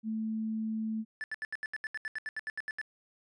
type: tone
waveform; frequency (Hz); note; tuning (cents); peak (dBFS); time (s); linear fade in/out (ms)
sine; 220; A3; 0; -31; 0.03-1.05; 50
type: tone bursts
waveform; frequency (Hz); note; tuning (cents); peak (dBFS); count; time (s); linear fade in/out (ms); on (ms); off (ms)
triangle; 1746; A6; -14; -32; 16; 1.21-2.814; 0; 29; 76
effects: resampled to 22050 Hz